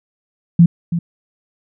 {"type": "tone with echo", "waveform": "sine", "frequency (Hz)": 170, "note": "F3", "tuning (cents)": -46, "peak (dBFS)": -4, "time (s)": [0.59, 0.66], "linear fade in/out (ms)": 5, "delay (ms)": 330, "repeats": 1, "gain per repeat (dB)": -11, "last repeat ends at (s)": 0.99, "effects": []}